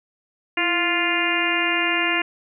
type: harmonic tone with a mistuned harmonic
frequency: 349.2 Hz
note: F4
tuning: in tune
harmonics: 1 / 2 / 3 / 4 / 5 / 6 / 7 / 8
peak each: -27 / -30 / -29 / -30 / -26 / -25 / -26 / -26 dBFS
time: 0.57-2.22 s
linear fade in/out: 5 ms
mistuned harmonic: 1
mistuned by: -71 cents
effects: none